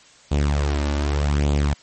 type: tone with flanger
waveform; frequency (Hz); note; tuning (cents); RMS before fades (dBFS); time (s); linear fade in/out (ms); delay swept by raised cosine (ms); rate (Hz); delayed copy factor
sawtooth; 72.3; D2; -27; -20; 0.31-1.74; 10; 0.27 to 3.47; 0.84; +0.6
effects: white hiss -50 dBFS RMS until 1.82 s + MP3 32 kbps